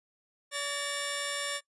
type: tone pair together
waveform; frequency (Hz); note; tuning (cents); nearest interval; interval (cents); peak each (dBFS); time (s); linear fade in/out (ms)
10% pulse; 571 / 1812.8; D5 / A#6; -49 / -49; octave + minor sixth; 2000; -26; 0.51-1.61; 50
effects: noise-tail reverb RT60 0.1 s tail -19 dB re dry + resampled to 24000 Hz